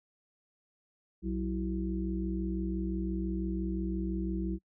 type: harmonic tone with a mistuned harmonic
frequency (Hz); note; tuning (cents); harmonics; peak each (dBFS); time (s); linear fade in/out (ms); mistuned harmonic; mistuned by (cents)
62.3; B1; +16; 1 / 3 / 5 / 6; -35 / -34 / -36 / -46; 1.22-4.59; 50; 5; +89
effects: noise-tail reverb RT60 0.1 s tail -26 dB re dry